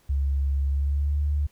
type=tone with pitch glide; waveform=sine; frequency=69.3 to 73.04 Hz; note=C#2 to D2; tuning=0 to -9 cents; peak=-21 dBFS; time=0.09-1.47 s; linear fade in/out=10 ms; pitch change=+91 cents; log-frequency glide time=0.69-1.2 s; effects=pink hiss -62 dBFS RMS until 1.51 s